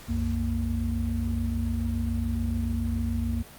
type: tone cluster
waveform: sine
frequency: 62.1 / 89.1 / 231.6 Hz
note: B1 / F2 / A#3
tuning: +10 / +35 / -11 cents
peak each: -29 dBFS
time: 0.08-3.43 s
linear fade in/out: 20 ms
effects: pink hiss -47 dBFS RMS until 3.58 s + Opus 48 kbps